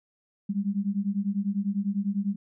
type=beating tone pair; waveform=sine; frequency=195.2 / 205.2 Hz; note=G3 / G#3; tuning=-7 / -21 cents; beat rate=10 Hz; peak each=-28 dBFS; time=0.49-2.36 s; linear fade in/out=10 ms; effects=none